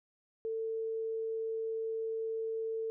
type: tone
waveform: sine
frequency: 447.2 Hz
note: A4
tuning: 28 cents sharp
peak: -33 dBFS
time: 0.45-2.9 s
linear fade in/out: 0 ms
effects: none